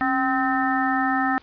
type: harmonic tone with a mistuned harmonic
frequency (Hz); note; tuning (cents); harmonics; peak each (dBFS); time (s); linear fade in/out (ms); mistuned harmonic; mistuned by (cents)
258.5; C4; -21; 1 / 3 / 4 / 5 / 6 / 7; -24 / -24 / -36 / -26 / -36 / -26; 0.01-1.38; 0; 1; +75
effects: pink hiss -51 dBFS RMS until 1.42 s + resampled to 11025 Hz